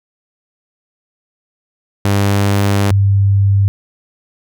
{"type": "tone pair in turn", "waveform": ["sawtooth", "sine"], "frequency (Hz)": [100.1, 99.12], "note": ["G2", "G2"], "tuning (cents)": [37, 20], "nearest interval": "unison", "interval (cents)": 17, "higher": "first", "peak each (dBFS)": [-7, -8], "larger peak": "first", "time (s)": [[2.05, 2.91], [2.91, 3.68]], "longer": "first", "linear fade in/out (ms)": 0, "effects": []}